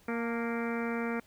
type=harmonic tone with a mistuned harmonic; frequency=233.1 Hz; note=A#3; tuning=in tune; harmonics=1 / 2 / 3 / 4 / 5 / 6 / 7 / 8 / 9 / 10; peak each=-33 / -36 / -43 / -44 / -45 / -41 / -47 / -46 / -46 / -45 dBFS; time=0.08-1.2 s; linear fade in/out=5 ms; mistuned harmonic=4; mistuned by=-38 cents; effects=pink hiss -62 dBFS RMS until 1.26 s